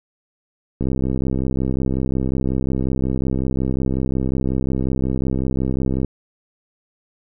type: click train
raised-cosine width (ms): 3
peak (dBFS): -9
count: 344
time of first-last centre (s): 0.81-6.047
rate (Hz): 65.5
effects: none